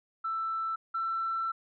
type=tone pair in turn; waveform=sine; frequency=1327 / 1339.3 Hz; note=E6 / E6; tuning=+11 / +27 cents; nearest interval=unison; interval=16 cents; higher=second; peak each=-29 / -28 dBFS; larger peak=second; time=0.24-0.76 / 0.94-1.52 s; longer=second; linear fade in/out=10 ms; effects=tanh soft clip ceiling -24 dBFS